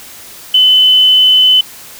sine tone, 3026 Hz, F#7, 38 cents sharp, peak -4 dBFS, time 0.54-1.61 s, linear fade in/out 5 ms, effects white hiss -33 dBFS RMS until 1.99 s

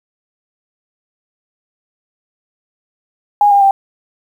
sine tone with pitch steps, 823 / 804.2 / 785.8 Hz, G#5 / G5 / G5, -16 / +44 / +4 cents, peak -6 dBFS, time 3.41-3.71 s, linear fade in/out 2 ms, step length 100 ms, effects 7-bit

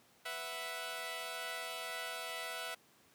10% pulse chord, B suspended fourth, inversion none, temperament equal, 493.9 / 659.3 / 740 Hz, B4 / E5 / F#5, 0 / 0 / 0 cents, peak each -39 / -34 / -38 dBFS, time 0.25-2.75 s, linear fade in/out 10 ms, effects pink hiss -66 dBFS RMS until 3.14 s + high-pass 150 Hz 12 dB/octave

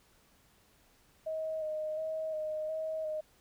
sine tone with vibrato, 626 Hz, D#5, 10 cents sharp, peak -33 dBFS, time 1.26-3.21 s, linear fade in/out 10 ms, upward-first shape square, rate 1.4 Hz, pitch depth 21 cents each way, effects pink hiss -66 dBFS RMS until 3.4 s

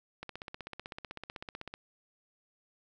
click train, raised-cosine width 0.3 ms, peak -25 dBFS, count 25, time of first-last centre 0.23-1.739 s, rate 15.9 Hz, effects none

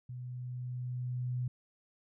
sine tone with level ramp, 124.7 Hz, B2, 17 cents sharp, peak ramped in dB -40 to -31 dBFS, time 0.09-1.48 s, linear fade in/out 5 ms, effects none

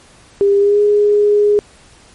sine tone with pitch glide, 400.6 to 414.2 Hz, G4 to G#4, +38 to -5 cents, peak -8 dBFS, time 0.41-1.59 s, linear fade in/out 0 ms, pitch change +57 cents, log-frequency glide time 0.58-0.8 s, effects pink hiss -45 dBFS RMS until 2.14 s + MP3 48 kbps

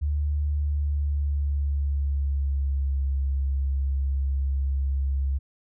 sine tone with pitch glide, 73.42 to 68.11 Hz, D2 to C#2, 0 to -30 cents, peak -22 dBFS, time 0.01-5.39 s, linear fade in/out 20 ms, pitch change -130 cents, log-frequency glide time 0.5-3.06 s, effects none

